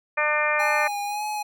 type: harmonic tone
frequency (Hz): 300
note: D4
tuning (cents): +37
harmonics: 2 / 3 / 4 / 5 / 6 / 7 / 8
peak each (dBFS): -27 / -30 / -27 / -31 / -26 / -31 / -26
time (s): 0.17-0.88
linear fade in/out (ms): 10
type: tone with vibrato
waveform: square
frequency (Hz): 830.6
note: G#5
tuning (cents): 0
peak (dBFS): -27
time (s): 0.59-1.43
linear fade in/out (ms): 10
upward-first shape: sine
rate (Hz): 1.8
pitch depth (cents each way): 34
effects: none